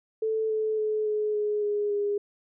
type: tone with pitch steps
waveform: sine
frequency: 440 / 434.7 / 429.5 / 424.3 / 419.2 / 414.1 / 409.1 Hz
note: A4 / A4 / A4 / G#4 / G#4 / G#4 / G#4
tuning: 0 / -21 / -42 / +37 / +16 / -5 / -26 cents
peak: -24 dBFS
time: 0.22-2.18 s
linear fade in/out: 5 ms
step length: 280 ms
effects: none